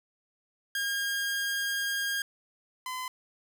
sawtooth tone pair in turn, 1619 / 1019.9 Hz, G#6 / C6, -45 / -45 cents, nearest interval minor sixth, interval 800 cents, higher first, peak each -25 / -30 dBFS, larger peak first, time 0.75-2.22 / 2.86-3.08 s, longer first, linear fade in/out 2 ms, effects none

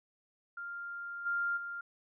sine tone with level steps, 1396.9 Hz, F6, in tune, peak -39 / -30 / -38 dBFS, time 0.57-1.81 s, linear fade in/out 5 ms, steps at 1.25 / 1.56 s, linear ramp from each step 20 ms, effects none

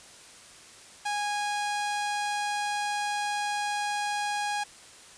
sawtooth tone, 825 Hz, G#5, 12 cents flat, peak -24 dBFS, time 1.05-4.64 s, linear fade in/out 10 ms, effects white hiss -50 dBFS RMS until 5.17 s + resampled to 22050 Hz

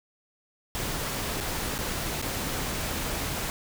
pink noise with dropouts, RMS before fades -31 dBFS, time 0.75-3.5 s, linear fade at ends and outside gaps 0 ms, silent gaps 1.403-1.408 / 1.781-1.788 / 2.216-2.224 s, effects none

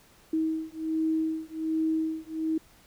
sine beating tone pair, 317.9 / 319.2 Hz, D#4 / D#4, +37 / +44 cents, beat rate 1.3 Hz, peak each -29 dBFS, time 0.33-2.58 s, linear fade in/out 5 ms, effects pink hiss -58 dBFS RMS until 2.86 s

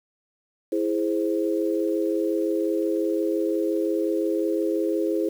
sine chord, E augmented, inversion none, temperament equal, 329.6 / 415.3 / 523.3 Hz, E4 / G#4 / B#4, 0 / 0 / 0 cents, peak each -24 / -26 / -28 dBFS, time 0.72-5.29 s, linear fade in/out 5 ms, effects 8-bit

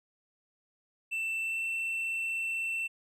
triangle tone with pitch glide, 2669 to 2686 Hz, E7 to E7, +21 to +32 cents, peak -29 dBFS, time 1.11-2.88 s, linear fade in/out 20 ms, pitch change +11 cents, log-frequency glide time 1.41-1.65 s, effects none

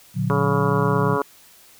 sine chord, Bb augmented, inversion none, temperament just, 116.54 / 145.68 / 182.1 Hz, Bb2 / D3 / F#3, 0 / -14 / -27 cents, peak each -24 dBFS, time 0.14-1.18 s, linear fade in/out 50 ms
harmonic tone, 140.9 Hz, C#3, 29 cents sharp, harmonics 2 / 3 / 4 / 5 / 6 / 7 / 8 / 9 / 10, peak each -29 / -23 / -29 / -34 / -35 / -26 / -27 / -32 / -31 dBFS, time 0.3-1.22 s, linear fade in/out 0 ms
effects white hiss -50 dBFS RMS until 1.79 s

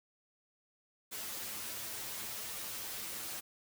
white noise with comb filter, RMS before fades -42 dBFS, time 1.11-3.41 s, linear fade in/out 20 ms, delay 9.2 ms, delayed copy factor +1, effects none

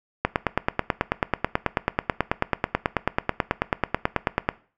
click train, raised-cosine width 0.5 ms, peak -4 dBFS, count 40, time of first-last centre 0.25-4.489 s, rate 9.2 Hz, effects noise-tail reverb RT60 0.4 s tail -19 dB re dry

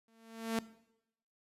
sawtooth tone with exponential growth, 226 Hz, A3, 47 cents sharp, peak -25 dBFS, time 0.08-0.59 s, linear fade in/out 2 ms, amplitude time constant 110 ms, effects noise-tail reverb RT60 0.8 s tail -18 dB re dry + resampled to 32000 Hz

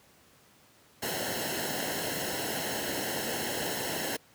pink noise with comb filter, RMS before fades -33 dBFS, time 1.02-4.17 s, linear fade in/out 10 ms, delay 0.84 ms, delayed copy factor -0.75, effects pink hiss -60 dBFS RMS until 4.34 s + high-pass 100 Hz 12 dB/octave

